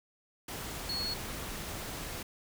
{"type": "tone in noise", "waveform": "sine", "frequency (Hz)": 4346, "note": "C#8", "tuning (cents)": -35, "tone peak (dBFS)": -33, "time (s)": [0.89, 1.14], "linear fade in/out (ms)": 5, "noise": "pink", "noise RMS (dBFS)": -40, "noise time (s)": [0.48, 2.23], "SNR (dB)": 4, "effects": []}